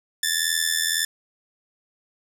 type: ring-modulated tone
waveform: 10% pulse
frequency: 1760 Hz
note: A6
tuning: in tune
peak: -9 dBFS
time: 0.23-1.05 s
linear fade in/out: 0 ms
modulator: 40.9 Hz
effects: none